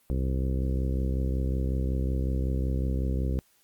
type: harmonic tone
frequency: 65.41 Hz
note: C2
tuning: in tune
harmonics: 1 / 2 / 3 / 4 / 5 / 6 / 7 / 8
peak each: -26 / -32 / -36 / -38 / -40 / -42 / -43 / -44 dBFS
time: 0.1-3.39 s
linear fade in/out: 0 ms
effects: white hiss -65 dBFS RMS until 3.63 s + Opus 32 kbps